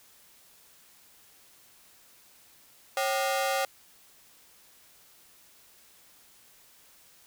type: ring-modulated tone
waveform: sawtooth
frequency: 659.3 Hz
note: E5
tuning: in tune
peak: -19 dBFS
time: 2.97-3.65 s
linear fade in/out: 2 ms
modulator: 114 Hz
effects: white hiss -58 dBFS RMS until 7.26 s